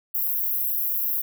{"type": "high-pass noise", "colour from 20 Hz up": "pink", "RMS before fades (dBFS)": -25, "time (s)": [0.14, 1.22], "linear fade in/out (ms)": 10, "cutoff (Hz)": 12000, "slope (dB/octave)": 96, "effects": []}